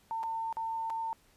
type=tone with dropouts; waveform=sine; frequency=902 Hz; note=A5; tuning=43 cents sharp; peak=-32 dBFS; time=0.11-1.13 s; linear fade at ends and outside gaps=0 ms; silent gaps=0.231-0.236 / 0.527-0.569 / 0.899-0.903 s; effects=pink hiss -65 dBFS RMS until 1.36 s + resampled to 32000 Hz